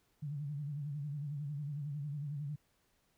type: tone with vibrato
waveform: sine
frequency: 145.3 Hz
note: D3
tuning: 18 cents flat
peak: -37 dBFS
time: 0.22-2.56 s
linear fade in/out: 10 ms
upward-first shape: sine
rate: 11 Hz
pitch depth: 87 cents each way
effects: pink hiss -75 dBFS RMS until 3.17 s